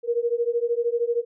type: beating tone pair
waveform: sine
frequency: 466.2 / 479.2 Hz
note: A#4 / A#4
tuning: 0 / +48 cents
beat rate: 13 Hz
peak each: -24 dBFS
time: 0.03-1.25 s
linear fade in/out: 50 ms
effects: none